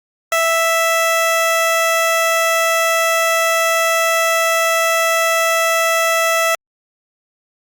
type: tone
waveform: 15% pulse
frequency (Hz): 659.3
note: E5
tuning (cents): 0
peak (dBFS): -7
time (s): 0.32-6.55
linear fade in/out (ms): 2
effects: Opus 48 kbps